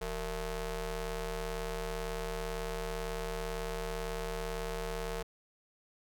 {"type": "ring-modulated tone", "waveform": "sawtooth", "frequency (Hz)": 210, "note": "G#3", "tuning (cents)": 19, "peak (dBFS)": -28, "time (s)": [0.01, 5.23], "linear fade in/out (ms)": 10, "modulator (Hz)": 249, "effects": []}